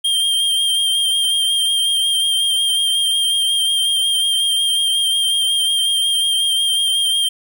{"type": "tone with vibrato", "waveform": "square", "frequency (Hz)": 3188, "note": "G7", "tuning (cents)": 28, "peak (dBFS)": -15, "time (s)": [0.04, 7.29], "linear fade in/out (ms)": 10, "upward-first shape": "sine", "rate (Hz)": 5.5, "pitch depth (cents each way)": 24, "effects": []}